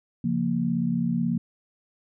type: chord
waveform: sine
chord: Bb minor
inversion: first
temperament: equal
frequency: 138.59 / 174.61 / 233.1 Hz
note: Db3 / F3 / Bb3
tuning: 0 / 0 / 0 cents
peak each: -31 / -26 / -25 dBFS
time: 0.24-1.38 s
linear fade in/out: 5 ms
effects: none